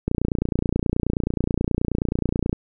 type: click train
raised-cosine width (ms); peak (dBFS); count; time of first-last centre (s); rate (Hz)
3; -8; 73; 0.08-2.529; 29.4
effects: none